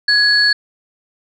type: tone pair together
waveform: sine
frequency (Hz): 1673 / 4419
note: G#6 / C#8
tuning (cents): +12 / -6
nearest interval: octave + perfect fourth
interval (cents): 1682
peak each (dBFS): -12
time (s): 0.08-0.53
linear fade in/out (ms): 5
effects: tanh soft clip ceiling -2 dBFS